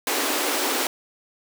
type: high-pass noise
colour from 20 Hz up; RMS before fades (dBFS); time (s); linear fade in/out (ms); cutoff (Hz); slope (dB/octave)
pink; -24; 0.07-0.87; 2; 250; 96
effects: none